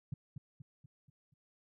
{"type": "tone with echo", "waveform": "sine", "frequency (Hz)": 136.9, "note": "C#3", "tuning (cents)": -21, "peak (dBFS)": -34, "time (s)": [0.12, 0.14], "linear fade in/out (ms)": 5, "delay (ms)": 240, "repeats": 5, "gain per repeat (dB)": -6, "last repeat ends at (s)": 1.34, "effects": []}